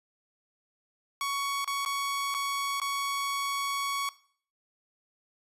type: tone with dropouts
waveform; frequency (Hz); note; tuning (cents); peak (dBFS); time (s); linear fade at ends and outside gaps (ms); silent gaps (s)
sawtooth; 1117; C#6; +13; -25; 1.21-4.09; 1; 1.645-1.676 / 1.85-1.86 / 2.342-2.347 / 2.8-2.816
effects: noise-tail reverb RT60 0.5 s tail -18 dB re dry + resampled to 32000 Hz